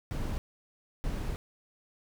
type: noise bursts at uneven times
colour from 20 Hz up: brown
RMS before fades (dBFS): -33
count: 2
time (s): 0.11-0.38 / 1.04-1.36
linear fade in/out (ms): 0
effects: none